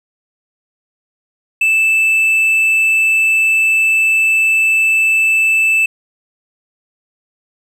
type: tone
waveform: triangle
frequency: 2637 Hz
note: E7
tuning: in tune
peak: -8 dBFS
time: 1.61-5.86 s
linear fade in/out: 5 ms
effects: none